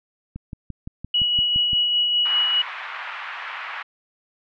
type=click train; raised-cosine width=5 ms; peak=-20 dBFS; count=9; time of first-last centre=0.36-1.732 s; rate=5.83 Hz
type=tone with tremolo; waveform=sine; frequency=2925 Hz; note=F#7; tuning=21 cents flat; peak=-16 dBFS; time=1.14-2.62 s; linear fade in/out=5 ms; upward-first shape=sine; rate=5 Hz; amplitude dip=30%
type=band-pass noise; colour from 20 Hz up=pink; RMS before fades=-33 dBFS; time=2.25-3.83 s; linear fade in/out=10 ms; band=990 to 2600 Hz; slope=24 dB/octave
effects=none